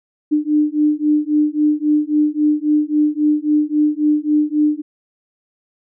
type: beating tone pair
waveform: sine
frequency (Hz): 298.6 / 302.3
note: D4 / D#4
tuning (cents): +29 / -50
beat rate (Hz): 3.7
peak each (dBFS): -16 / -16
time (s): 0.31-4.82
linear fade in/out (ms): 20
effects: none